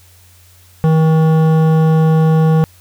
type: tone with hard clipping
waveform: sine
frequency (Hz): 159.2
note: D#3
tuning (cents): +40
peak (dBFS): -10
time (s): 0.84-2.64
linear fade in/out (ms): 0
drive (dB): 13
effects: added 90 Hz sine -45 dBFS peak until 2.8 s + white hiss -48 dBFS RMS until 2.8 s